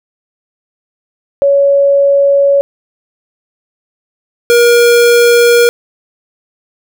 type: tone pair in turn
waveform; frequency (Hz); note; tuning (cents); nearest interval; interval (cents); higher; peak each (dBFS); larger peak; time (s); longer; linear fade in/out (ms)
sine / square; 560 / 475.5; C#5 / A#4; +18 / +34; minor third; 284; first; -5; neither; 1.42-2.61 / 4.5-5.69; neither; 0
effects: none